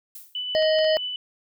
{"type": "noise with exponential decay", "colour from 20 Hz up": "violet", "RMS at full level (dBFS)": -37, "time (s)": [0.15, 0.47], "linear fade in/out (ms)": 5, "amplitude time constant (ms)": 69}
{"type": "tone with tremolo", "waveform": "sine", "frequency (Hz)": 2987, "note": "F#7", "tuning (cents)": 16, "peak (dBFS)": -26, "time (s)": [0.35, 1.16], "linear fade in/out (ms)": 2, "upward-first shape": "sine", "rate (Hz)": 7.5, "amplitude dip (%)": 25}
{"type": "harmonic tone", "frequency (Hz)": 627, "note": "D#5", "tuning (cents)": 13, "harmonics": [1, 3, 5, 7, 8], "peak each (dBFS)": [-18, -31, -41, -34, -34], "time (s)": [0.55, 0.97], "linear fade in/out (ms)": 0}
{"type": "clicks", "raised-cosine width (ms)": 0.2, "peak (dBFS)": -22, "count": 3, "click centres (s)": [0.624, 0.788, 0.845]}
{"effects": []}